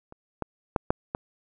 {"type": "clicks", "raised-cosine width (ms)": 1, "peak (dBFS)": [-30, -15, -8, -7, -14], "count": 5, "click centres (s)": [0.124, 0.423, 0.762, 0.905, 1.149], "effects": []}